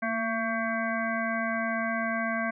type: harmonic tone with a mistuned harmonic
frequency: 224.7 Hz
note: A3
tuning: 37 cents sharp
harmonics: 1 / 3 / 5 / 7 / 9 / 10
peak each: -32 / -32 / -35 / -32 / -37 / -42 dBFS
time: 0.02-2.51 s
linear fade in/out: 10 ms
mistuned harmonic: 1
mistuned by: +34 cents
effects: none